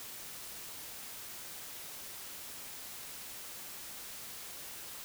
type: silence
effects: white hiss -46 dBFS RMS until 5.04 s